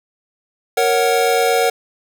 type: chord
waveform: square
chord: F# major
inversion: first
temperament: equal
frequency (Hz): 466.2 / 554.4 / 740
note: A#4 / C#5 / F#5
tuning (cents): 0 / 0 / 0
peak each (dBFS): -17 / -21 / -18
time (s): 0.77-1.7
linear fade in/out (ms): 5
effects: none